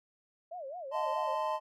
sine tone with vibrato, 622.3 Hz, D#5, in tune, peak -39 dBFS, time 0.51-1.36 s, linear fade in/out 10 ms, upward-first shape sine, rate 4.7 Hz, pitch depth 280 cents each way
triangle chord, A diminished, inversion second, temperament equal with one note detuned, 622.3 / 880 / 1030.9 Hz, Eb5 / A5 / C6, 0 / 0 / -26 cents, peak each -33 dBFS, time 0.91-1.6 s, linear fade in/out 50 ms
effects none

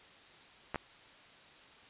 clicks, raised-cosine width 0.5 ms, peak -20 dBFS, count 2, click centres 0.745 / 0.758 s, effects white hiss -57 dBFS RMS until 1.89 s + resampled to 8000 Hz

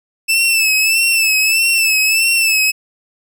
sawtooth tone with vibrato, 2637 Hz, E7, in tune, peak -8 dBFS, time 0.28-2.72 s, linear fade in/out 20 ms, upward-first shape sine, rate 1.6 Hz, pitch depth 58 cents each way, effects none

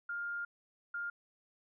sine tone bursts at uneven times, 1407 Hz, F6, 12 cents sharp, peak -36 dBFS, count 2, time 0.09-0.45 / 0.94-1.1 s, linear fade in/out 5 ms, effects none

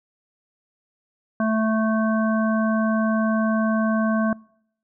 harmonic tone, 220 Hz, A3, in tune, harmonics 1 / 3 / 5 / 7, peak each -20 / -25 / -29 / -30 dBFS, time 1.4-4.33 s, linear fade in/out 2 ms, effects noise-tail reverb RT60 0.7 s tail -26 dB re dry

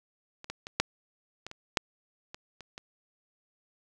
clicks, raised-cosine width 0.2 ms, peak -27 / -19 / -22 / -6 / -22 / -25 / -6 / -24 / -28 / -24 dBFS, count 10, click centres 0.444 / 0.5 / 0.669 / 0.8 / 1.466 / 1.514 / 1.772 / 2.345 / 2.607 / 2.779 s, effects none

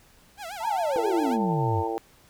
sawtooth tone with vibrato, 740 Hz, F#5, in tune, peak -31 dBFS, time 0.37-1.38 s, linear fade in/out 50 ms, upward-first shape sine, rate 7.4 Hz, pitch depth 220 cents each way
sine tone with pitch glide, 890 to 900.3 Hz, A5 to A5, +20 to +39 cents, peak -30 dBFS, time 0.6-1.88 s, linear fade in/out 10 ms, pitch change +19 cents, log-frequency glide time 1.52-1.65 s
sine exponential sweep, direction down, 1009 to 87.31 Hz, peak -24 dBFS, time 0.62-1.84 s, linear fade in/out 50 ms
harmonic tone, 112.7 Hz, A2, 42 cents sharp, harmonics 3 / 4 / 5 / 6 / 7 / 8, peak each -32 / -31 / -39 / -40 / -32 / -42 dBFS, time 0.96-1.98 s, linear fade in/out 0 ms
effects pink hiss -57 dBFS RMS until 2.29 s

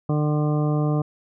harmonic tone, 150 Hz, D3, 37 cents sharp, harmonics 1 / 2 / 3 / 4 / 5 / 7 / 8, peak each -20 / -26 / -30 / -32 / -34 / -37 / -38 dBFS, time 0.09-1.02 s, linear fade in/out 5 ms, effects none

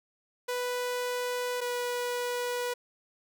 sawtooth tone pair in turn, 493.9 / 488.8 Hz, B4 / B4, 0 / -18 cents, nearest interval unison, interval 18 cents, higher first, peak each -26 dBFS, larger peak neither, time 0.48-1.61 / 1.61-2.74 s, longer neither, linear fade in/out 10 ms, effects none

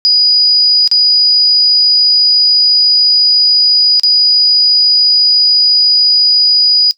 sine tone with dropouts, 4923 Hz, D#8, 19 cents flat, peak -5 dBFS, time 0.05-6.91 s, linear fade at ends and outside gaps 0 ms, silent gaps 0.876-0.914 / 3.997-4.034 s, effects noise-tail reverb RT60 0.1 s tail -17 dB re dry

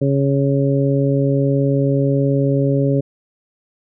harmonic tone, 138.59 Hz, C#3, in tune, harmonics 1 / 2 / 3 / 4, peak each -16 / -19 / -21 / -22 dBFS, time 0.01-3.01 s, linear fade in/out 10 ms, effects none

